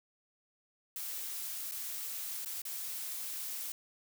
blue noise with dropouts, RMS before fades -40 dBFS, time 0.96-3.72 s, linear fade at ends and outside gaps 2 ms, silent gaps 1.713-1.719 / 2.449-2.458 / 2.619-2.652 s, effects none

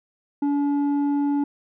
square tone with low-pass filter, 286 Hz, D4, 46 cents flat, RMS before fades -22 dBFS, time 0.42-1.44 s, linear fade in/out 5 ms, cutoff 590 Hz, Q 8.2, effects none

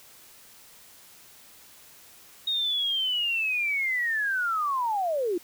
sine linear sweep, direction down, 3746 to 326.8 Hz, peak -24 dBFS, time 2.47-5.38 s, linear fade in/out 5 ms, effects white hiss -52 dBFS RMS until 5.43 s

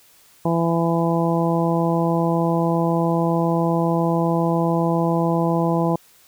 harmonic tone, 167.3 Hz, E3, 26 cents sharp, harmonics 1 / 2 / 3 / 4 / 5 / 6, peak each -20 / -23 / -25 / -26 / -27 / -28 dBFS, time 0.45-5.96 s, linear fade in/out 5 ms, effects white hiss -53 dBFS RMS until 6.27 s

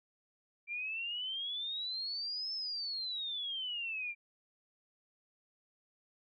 sine exponential two-way sweep, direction up then down, 2351 to 5300 to 2351 Hz, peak -36 dBFS, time 0.67-4.15 s, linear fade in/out 50 ms, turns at 2.53 s, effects none

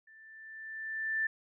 sine tone with level ramp, 1770 Hz, A6, 10 cents sharp, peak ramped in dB -55 to -27 dBFS, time 0.07-1.27 s, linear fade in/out 5 ms, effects none

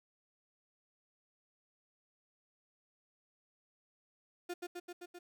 35% pulse tone with echo, 353 Hz, F4, 19 cents sharp, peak -36 dBFS, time 4.49-4.54 s, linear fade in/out 10 ms, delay 130 ms, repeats 5, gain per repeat -2 dB, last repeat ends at 5.19 s, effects none

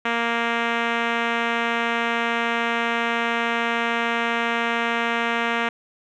5% pulse tone with low-pass filter, 233.1 Hz, A#3, in tune, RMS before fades -23 dBFS, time 0.05-5.69 s, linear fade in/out 5 ms, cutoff 2600 Hz, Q 0.99, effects none

